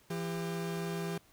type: tone pair together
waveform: 40% pulse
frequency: 168.56 / 400.9 Hz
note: E3 / G4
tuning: +39 / +39 cents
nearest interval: octave + minor third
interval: 1500 cents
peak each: -35 / -38 dBFS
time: 0.1-1.18 s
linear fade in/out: 5 ms
effects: pink hiss -64 dBFS RMS until 1.32 s